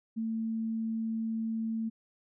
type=tone; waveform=sine; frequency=224 Hz; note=A3; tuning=31 cents sharp; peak=-30 dBFS; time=0.16-1.9 s; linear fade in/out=20 ms; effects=none